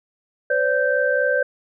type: tone cluster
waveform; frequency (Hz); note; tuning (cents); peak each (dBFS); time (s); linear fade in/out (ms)
sine; 509 / 573 / 1560; C5 / D5 / G6; -48 / -43 / -9; -21; 0.5-1.43; 5
effects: none